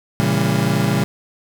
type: chord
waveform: 35% pulse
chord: A# diminished seventh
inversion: none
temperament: just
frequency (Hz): 116.54 / 139.85 / 167.82 / 201.4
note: A#2 / C#3 / E3 / G3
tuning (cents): 0 / +16 / +31 / +47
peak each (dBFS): -20 / -19 / -20 / -19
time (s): 0.2-1.04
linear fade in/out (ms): 0
effects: none